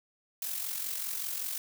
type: noise with amplitude modulation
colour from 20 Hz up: blue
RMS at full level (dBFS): -33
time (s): 0.42-1.58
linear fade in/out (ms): 2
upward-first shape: sine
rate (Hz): 45.2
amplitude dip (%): 55
effects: none